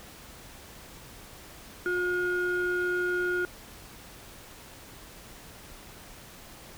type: tone pair together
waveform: sine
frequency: 358.4 / 1433.6 Hz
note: F4 / F6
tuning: +45 / +45 cents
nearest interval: 2 octaves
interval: 2400 cents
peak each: -27 dBFS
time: 1.86-3.45 s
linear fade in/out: 0 ms
effects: tanh soft clip ceiling -21 dBFS + pink hiss -48 dBFS RMS until 6.77 s